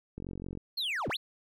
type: click train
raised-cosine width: 3 ms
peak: -27 dBFS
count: 19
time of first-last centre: 0.18-0.574 s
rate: 45.7 Hz
type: linear two-way sweep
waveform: triangle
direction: down then up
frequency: 4403 to 49.41 to 4403 Hz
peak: -29 dBFS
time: 0.77-1.17 s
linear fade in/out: 10 ms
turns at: 1.09 s
effects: none